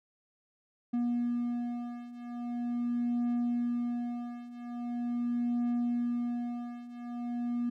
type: beating tone pair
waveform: triangle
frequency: 240 / 240.42 Hz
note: B3 / B3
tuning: -49 / -46 cents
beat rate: 0.42 Hz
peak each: -33 / -30 dBFS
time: 0.93-7.7 s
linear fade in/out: 10 ms
effects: none

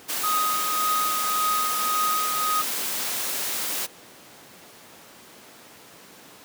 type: noise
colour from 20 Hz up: white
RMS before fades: -28 dBFS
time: 0.08-3.87 s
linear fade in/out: 20 ms
type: tone with tremolo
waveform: triangle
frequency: 1251 Hz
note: D#6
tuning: 9 cents sharp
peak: -19 dBFS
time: 0.23-2.62 s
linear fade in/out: 10 ms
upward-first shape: triangle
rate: 1.8 Hz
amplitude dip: 50%
effects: pink hiss -47 dBFS RMS until 6.44 s + high-pass 200 Hz 12 dB/octave

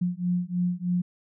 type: beating tone pair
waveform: sine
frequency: 176.4 / 179.6 Hz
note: F3 / F3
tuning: +18 / +49 cents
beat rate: 3.2 Hz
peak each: -27 dBFS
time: 0.01-1.02 s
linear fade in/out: 10 ms
effects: none

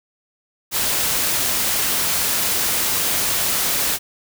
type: noise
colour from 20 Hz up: white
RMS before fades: -20 dBFS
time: 0.71-3.99 s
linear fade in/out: 50 ms
effects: none

